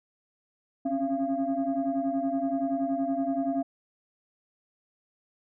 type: tone cluster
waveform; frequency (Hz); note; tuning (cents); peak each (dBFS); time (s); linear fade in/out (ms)
sine; 267.3 / 277.9 / 683; C4 / C#4 / F5; +37 / +4 / -39; -29; 0.85-3.63; 10
effects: tanh soft clip ceiling -19 dBFS